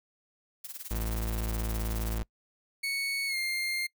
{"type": "noise with tremolo", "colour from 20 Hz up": "blue", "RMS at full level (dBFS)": -39, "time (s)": [0.64, 2.18], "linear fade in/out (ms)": 5, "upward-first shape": "sine", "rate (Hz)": 19, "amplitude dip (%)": 85}
{"type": "tone", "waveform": "40% pulse", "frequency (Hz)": 55.3, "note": "A1", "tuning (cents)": 9, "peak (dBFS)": -29, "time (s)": [0.91, 2.23], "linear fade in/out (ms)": 0}
{"type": "tone with pitch glide", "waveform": "30% pulse", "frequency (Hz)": [2217, 2114], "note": ["C#7", "C7"], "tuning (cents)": [0, 17], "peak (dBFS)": -27, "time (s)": [2.83, 3.87], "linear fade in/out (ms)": 10, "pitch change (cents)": -83, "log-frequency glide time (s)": [3.27, 3.37]}
{"effects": ["noise-tail reverb RT60 0.1 s tail -24 dB re dry"]}